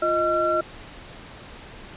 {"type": "tone cluster", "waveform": "sine", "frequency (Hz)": [347.7, 626, 1360], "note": ["F4", "D#5", "F6"], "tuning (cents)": [-8, 10, -46], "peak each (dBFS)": [-27, -22, -23], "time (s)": [0.02, 0.61], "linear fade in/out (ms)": 5, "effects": ["pink hiss -42 dBFS RMS until 1.96 s", "resampled to 8000 Hz"]}